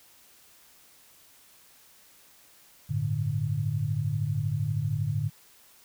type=chord; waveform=sine; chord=G suspended second; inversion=none; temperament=equal with one note detuned; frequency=98 / 110.7 / 146.83 Hz; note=G2 / A2 / D3; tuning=0 / +11 / 0 cents; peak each=-33 / -29 / -29 dBFS; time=2.89-5.3 s; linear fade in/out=20 ms; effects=white hiss -57 dBFS RMS until 5.84 s